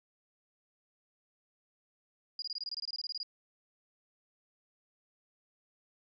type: tone bursts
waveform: sine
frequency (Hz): 4865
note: D#8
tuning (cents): -40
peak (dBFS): -35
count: 16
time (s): 2.39-3.231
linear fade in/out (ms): 2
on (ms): 31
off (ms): 23
effects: none